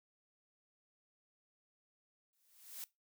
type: noise with exponential growth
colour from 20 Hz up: blue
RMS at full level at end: -43 dBFS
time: 2.33-2.84 s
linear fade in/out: 0 ms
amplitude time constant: 110 ms
effects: noise-tail reverb RT60 0.2 s tail -20 dB re dry